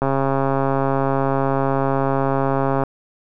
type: click train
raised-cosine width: 1 ms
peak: -6 dBFS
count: 384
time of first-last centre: 0.02-2.836 s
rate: 136 Hz
effects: none